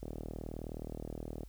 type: click train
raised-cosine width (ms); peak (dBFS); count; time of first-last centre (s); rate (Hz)
2; -28; 56; 0.03-1.433; 39.2
effects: added 50 Hz sine -48 dBFS peak until 1.48 s + white hiss -67 dBFS RMS until 1.48 s